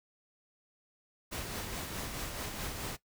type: noise with tremolo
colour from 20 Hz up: pink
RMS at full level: -38 dBFS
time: 1.31-2.97 s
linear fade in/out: 20 ms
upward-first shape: sine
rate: 4.7 Hz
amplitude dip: 35%
effects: noise-tail reverb RT60 0.1 s tail -17 dB re dry